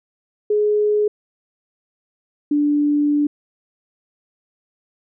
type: tone pair in turn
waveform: sine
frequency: 419.5 / 293 Hz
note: G#4 / D4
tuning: +17 / -4 cents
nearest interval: tritone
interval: 621 cents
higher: first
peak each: -14 dBFS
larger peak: neither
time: 0.5-1.08 / 2.51-3.27 s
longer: second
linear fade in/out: 5 ms
effects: none